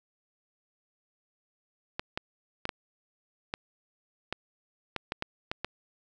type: clicks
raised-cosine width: 0.3 ms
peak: -15 dBFS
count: 11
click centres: 1.995 / 2.175 / 2.654 / 2.692 / 3.539 / 4.326 / 4.963 / 5.121 / 5.224 / 5.515 / 5.646 s
effects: none